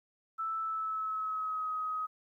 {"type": "tone with pitch glide", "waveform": "sine", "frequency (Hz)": [1318.5, 1262.6], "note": ["E6", "D#6"], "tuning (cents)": [0, 25], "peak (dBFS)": -32, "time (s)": [0.38, 2.07], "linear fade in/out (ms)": 20, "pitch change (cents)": -75, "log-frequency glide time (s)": [0.6, 1.71], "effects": ["12-bit"]}